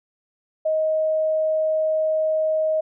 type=tone; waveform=sine; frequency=628 Hz; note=D#5; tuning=16 cents sharp; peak=-18 dBFS; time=0.65-2.81 s; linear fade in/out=10 ms; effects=none